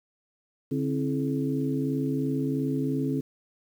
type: tone cluster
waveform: sine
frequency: 144.1 / 266.9 / 329.8 / 428.2 Hz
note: D3 / C4 / E4 / A4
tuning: -33 / +35 / +1 / -47 cents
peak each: -30 / -27 / -34 / -34 dBFS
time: 0.71-3.21 s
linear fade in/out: 10 ms
effects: 9-bit